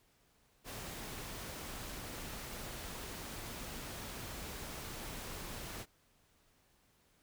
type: noise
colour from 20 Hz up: pink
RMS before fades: -45 dBFS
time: 0.64-5.86 s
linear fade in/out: 50 ms
effects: pink hiss -71 dBFS RMS until 7.22 s